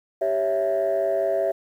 sine chord, C# diminished, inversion second, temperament equal, 392 / 554.4 / 659.3 Hz, G4 / C#5 / E5, 0 / 0 / 0 cents, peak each -26 / -24 / -21 dBFS, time 0.21-1.52 s, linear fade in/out 10 ms, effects tanh soft clip ceiling -15 dBFS + 9-bit

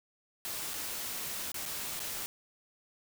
white noise with dropouts, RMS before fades -38 dBFS, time 0.45-2.26 s, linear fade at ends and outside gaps 0 ms, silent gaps 0.735-0.739 / 1.518-1.543 / 1.654-1.66 / 1.994-2.001 s, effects none

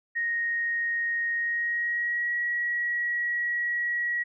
sine tone with pitch glide, 1867 to 1915.1 Hz, A#6 to A#6, +2 to +46 cents, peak -25 dBFS, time 0.15-4.24 s, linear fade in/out 20 ms, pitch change +44 cents, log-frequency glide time 1.34-2.34 s, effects none

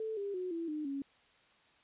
sine tone with pitch steps, 440 / 401.2 / 365.7 / 333.5 / 304 / 277.2 Hz, A4 / G4 / F#4 / E4 / D#4 / C#4, 0 / +40 / -20 / +20 / -40 / 0 cents, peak -35 dBFS, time 0-1.02 s, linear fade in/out 2 ms, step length 170 ms, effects white hiss -66 dBFS RMS until 1.83 s + resampled to 8000 Hz

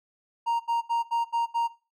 triangle tone bursts, 932.3 Hz, A#5, in tune, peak -21 dBFS, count 6, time 0.46-1.68 s, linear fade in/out 20 ms, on 140 ms, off 76 ms, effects noise-tail reverb RT60 0.3 s tail -17 dB re dry

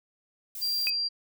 violet noise, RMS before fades -38 dBFS, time 0.55-0.9 s, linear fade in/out 2 ms
sine tone, 4741 Hz, D8, 16 cents sharp, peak -26 dBFS, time 0.61-1.09 s, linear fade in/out 20 ms
sine tone with exponential decay, 2531 Hz, D#7, 29 cents sharp, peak -22 dBFS, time 0.87-0.97 s, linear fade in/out 0 ms, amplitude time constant 20 ms
effects none

